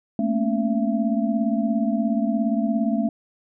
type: tone cluster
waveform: sine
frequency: 218.1 / 235.2 / 276 / 672 Hz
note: A3 / A#3 / C#4 / E5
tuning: -15 / +16 / -7 / +33 cents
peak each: -22 / -25 / -26 / -29 dBFS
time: 0.19-3.09 s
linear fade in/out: 2 ms
effects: none